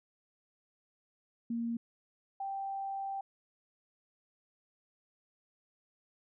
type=tone pair in turn; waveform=sine; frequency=232.9 / 783.4 Hz; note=A#3 / G5; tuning=-1 / -1 cents; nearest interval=octave + major sixth; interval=2100 cents; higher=second; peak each=-32 / -35 dBFS; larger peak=first; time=1.5-1.77 / 2.4-3.21 s; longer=second; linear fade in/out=5 ms; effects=none